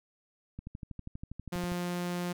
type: click train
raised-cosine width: 5 ms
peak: -28 dBFS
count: 15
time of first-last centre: 0.59-1.719 s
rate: 12.4 Hz
type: tone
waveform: sawtooth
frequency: 176.5 Hz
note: F3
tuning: 19 cents sharp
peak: -28 dBFS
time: 1.52-2.33 s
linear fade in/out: 10 ms
effects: none